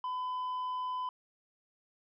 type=tone with tanh clipping; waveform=triangle; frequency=1007 Hz; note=B5; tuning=33 cents sharp; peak=-34 dBFS; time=0.04-1.09 s; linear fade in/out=2 ms; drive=8 dB; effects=none